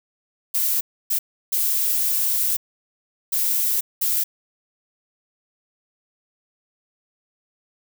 violet noise bursts at uneven times, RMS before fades -21 dBFS, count 5, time 0.54-0.81 / 1.1-1.19 / 1.52-2.57 / 3.32-3.81 / 4.01-4.24 s, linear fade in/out 10 ms, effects none

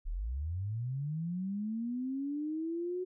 sine linear sweep, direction up, 32.57 to 370.1 Hz, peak -33 dBFS, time 0.05-3.05 s, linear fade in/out 20 ms, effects none

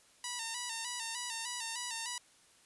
5% pulse tone with vibrato, 943 Hz, A#5, 20 cents sharp, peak -25 dBFS, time 0.24-2.18 s, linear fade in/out 2 ms, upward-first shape square, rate 3.3 Hz, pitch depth 62 cents each way, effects white hiss -64 dBFS RMS until 2.65 s + resampled to 24000 Hz

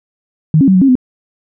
sine tone with pitch steps, 156.3 / 272.9 / 190.5 / 184.5 / 271.6 / 253 Hz, D#3 / C#4 / G3 / F#3 / C#4 / B3, +8 / -27 / -49 / -5 / -35 / +42 cents, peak -5 dBFS, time 0.54-0.954 s, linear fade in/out 2 ms, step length 69 ms, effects none

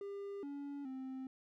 triangle tone with pitch steps, 400.2 / 283.6 / 262.4 Hz, G4 / C#4 / C4, +36 / +40 / +5 cents, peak -40 dBFS, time 0.01-1.27 s, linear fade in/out 2 ms, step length 420 ms, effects none

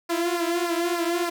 sawtooth tone with flanger, 343.1 Hz, F4, 31 cents flat, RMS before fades -25 dBFS, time 0.09-1.3 s, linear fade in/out 10 ms, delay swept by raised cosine 0.28 to 5.08 ms, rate 3.4 Hz, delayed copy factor -0.75, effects none

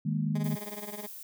sine chord, D# suspended fourth, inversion none, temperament equal with one note detuned, 155.56 / 206.2 / 233.1 Hz, D#3 / G#3 / A#3, 0 / -12 / 0 cents, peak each -29 / -32 / -34 dBFS, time 0.05-0.56 s, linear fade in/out 10 ms
15% pulse tone with tremolo, 207.7 Hz, G#3, in tune, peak -30 dBFS, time 0.35-1.07 s, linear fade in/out 5 ms, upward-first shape sine, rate 19 Hz, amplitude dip 80%
violet noise, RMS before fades -44 dBFS, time 0.44-1.23 s, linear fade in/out 2 ms
effects none

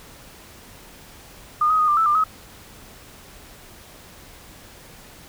sine tone with pitch steps, 1219 / 1262 / 1238 / 1190 / 1317 / 1196 / 1275 Hz, D#6 / D#6 / D#6 / D6 / E6 / D6 / D#6, -36 / +24 / -9 / +22 / -2 / +31 / +42 cents, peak -15 dBFS, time 1.61-2.24 s, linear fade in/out 5 ms, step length 90 ms, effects pink hiss -45 dBFS RMS until 5.28 s

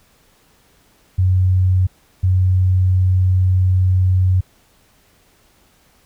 sine tone pair in turn, 92.5 / 92.5 Hz, F#2 / F#2, 0 / 0 cents, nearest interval unison, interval 0 cents, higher neither, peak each -11 dBFS, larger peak neither, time 1.18-1.87 / 2.23-4.41 s, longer second, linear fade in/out 10 ms, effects pink hiss -55 dBFS RMS until 6.05 s

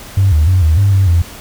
sine tone with pitch steps, 97.4 / 76.6 / 92.5 / 78.9 / 99.8 / 96.5 / 85.2 Hz, G2 / D#2 / F#2 / D#2 / G2 / G2 / F2, -11 / -27 / 0 / +25 / +32 / -27 / -42 cents, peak -6 dBFS, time 0.17-1.22 s, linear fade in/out 5 ms, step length 150 ms, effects tanh soft clip ceiling -2 dBFS + pink hiss -33 dBFS RMS until 1.4 s

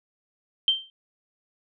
sine tone with exponential decay, 3136 Hz, G7, in tune, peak -14 dBFS, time 0.68-0.9 s, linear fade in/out 1 ms, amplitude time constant 46 ms, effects none

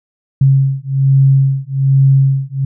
sine beating tone pair, 135.2 / 136.4 Hz, C#3 / C#3, -43 / -28 cents, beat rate 1.2 Hz, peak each -11 dBFS, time 0.41-2.65 s, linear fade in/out 5 ms, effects none

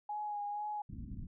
sine tone with vibrato, 830.6 Hz, G#5, in tune, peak -36 dBFS, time 0.09-0.82 s, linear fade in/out 5 ms, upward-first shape sine, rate 2.1 Hz, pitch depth 24 cents each way
pink low-pass noise, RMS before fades -44 dBFS, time 0.89-1.27 s, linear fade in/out 5 ms, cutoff 270 Hz, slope 48 dB/octave
effects none

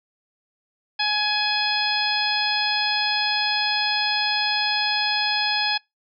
harmonic tone, 840 Hz, G#5, 19 cents sharp, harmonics 1 / 2 / 3 / 4 / 5 / 6, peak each -27 / -27 / -27 / -27 / -27 / -27 dBFS, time 0.99-5.78 s, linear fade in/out 10 ms, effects noise-tail reverb RT60 0.2 s tail -26 dB re dry

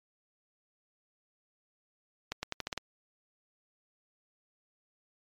accelerating click train, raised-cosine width 0.2 ms, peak -16 dBFS, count 7, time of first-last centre 2.32-2.777 s, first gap 110 ms, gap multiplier 0.85, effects MP3 96 kbps

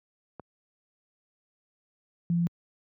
click, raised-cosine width 1 ms, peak -26 dBFS, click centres 0.397 s
sine tone, 171.1 Hz, F3, 35 cents flat, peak -22 dBFS, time 2.3-2.47 s, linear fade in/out 0 ms
effects high-pass 100 Hz 12 dB/octave

